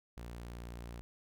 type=tone; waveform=sawtooth; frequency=58.9 Hz; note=A#1; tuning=19 cents sharp; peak=-40 dBFS; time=0.17-1.01 s; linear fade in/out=0 ms; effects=none